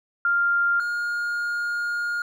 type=tone pair in turn; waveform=sine / triangle; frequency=1396.9 / 1420.5 Hz; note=F6 / F6; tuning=0 / +29 cents; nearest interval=unison; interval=29 cents; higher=second; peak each=-18 / -22 dBFS; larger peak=first; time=0.25-0.8 / 0.8-2.22 s; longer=second; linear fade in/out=2 ms; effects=none